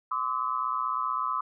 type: tone cluster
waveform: sine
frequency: 1035 / 1151 / 1280 Hz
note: C6 / D6 / D#6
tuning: -19 / -35 / +49 cents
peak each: -31 dBFS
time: 0.11-1.41 s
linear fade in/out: 5 ms
effects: none